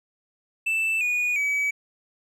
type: tone with pitch steps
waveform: triangle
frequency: 2649 / 2457 / 2280 Hz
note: E7 / D#7 / C#7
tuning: +8 / -22 / +48 cents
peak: -20 dBFS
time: 0.66-1.71 s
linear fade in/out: 10 ms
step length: 350 ms
effects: none